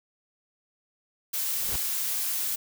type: noise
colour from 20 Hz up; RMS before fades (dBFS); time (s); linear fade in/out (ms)
blue; -29; 1.33-2.56; 10
type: noise with exponential growth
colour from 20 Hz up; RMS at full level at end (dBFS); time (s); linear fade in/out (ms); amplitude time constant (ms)
pink; -32; 1.48-1.76; 2; 60
effects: none